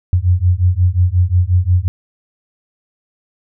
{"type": "beating tone pair", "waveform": "sine", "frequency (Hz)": [87.31, 92.91], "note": ["F2", "F#2"], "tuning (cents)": [0, 8], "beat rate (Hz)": 5.6, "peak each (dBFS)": -13, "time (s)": [0.13, 1.88], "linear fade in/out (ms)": 0, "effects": []}